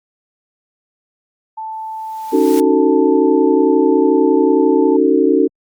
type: tone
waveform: sine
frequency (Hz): 880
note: A5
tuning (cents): 0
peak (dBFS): -23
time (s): 1.57-4.97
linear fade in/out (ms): 10
type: noise with exponential growth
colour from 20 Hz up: white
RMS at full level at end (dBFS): -27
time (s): 1.72-2.6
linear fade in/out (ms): 0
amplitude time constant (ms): 190
type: chord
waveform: sine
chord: D# half-diminished seventh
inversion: third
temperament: just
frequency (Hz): 280 / 311.1 / 373.4 / 448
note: C#4 / D#4 / F#4 / A4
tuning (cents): +18 / 0 / +16 / +31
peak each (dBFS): -15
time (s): 2.32-5.48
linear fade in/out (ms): 20
effects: Opus 48 kbps